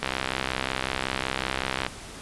click train, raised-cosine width 0.3 ms, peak -9 dBFS, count 121, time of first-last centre 0.03-1.865 s, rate 65.4 Hz, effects pink hiss -41 dBFS RMS until 2.21 s + resampled to 24000 Hz

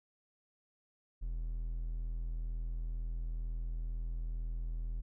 triangle tone, 41.06 Hz, E1, 6 cents flat, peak -33 dBFS, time 1.21-5.02 s, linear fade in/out 20 ms, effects none

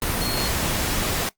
sine tone in noise, 4283 Hz, C8, 40 cents sharp, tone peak -28 dBFS, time 0.21-0.48 s, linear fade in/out 2 ms, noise pink, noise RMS -24 dBFS, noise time 0.02-1.29 s, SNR -7 dB, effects noise-tail reverb RT60 0.1 s tail -19 dB re dry + Opus 32 kbps

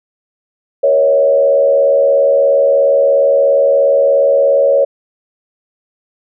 sine tone with frequency modulation, 554.4 Hz, C#5, in tune, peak -7 dBFS, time 0.83-4.85 s, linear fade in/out 10 ms, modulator 77 Hz, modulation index 0.76, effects none

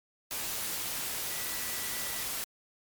sine tone in noise, 1960 Hz, B6, 14 cents flat, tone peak -45 dBFS, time 1.3-2.23 s, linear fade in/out 0 ms, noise white, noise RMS -35 dBFS, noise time 0.31-2.44 s, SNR -13 dB, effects MP3 96 kbps

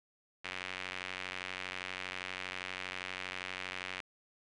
sawtooth tone with band-pass filter, 92.5 Hz, F#2, in tune, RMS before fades -42 dBFS, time 0.44-4.01 s, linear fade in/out 10 ms, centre 2400 Hz, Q 1.9, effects resampled to 22050 Hz + 10-bit

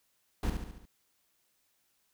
brown noise with echo, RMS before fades -30 dBFS, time 0.43-0.5 s, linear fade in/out 2 ms, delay 71 ms, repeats 5, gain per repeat -5 dB, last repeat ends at 0.855 s, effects white hiss -74 dBFS RMS until 2.13 s

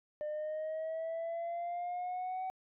sine exponential sweep, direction up, 599 to 755 Hz, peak -33 dBFS, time 0.21-2.5 s, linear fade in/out 0 ms, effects tanh soft clip ceiling -34 dBFS

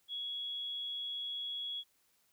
sine tone, 3345 Hz, G#7, 12 cents sharp, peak -37 dBFS, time 0.08-1.84 s, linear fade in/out 50 ms, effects white hiss -73 dBFS RMS until 2.32 s

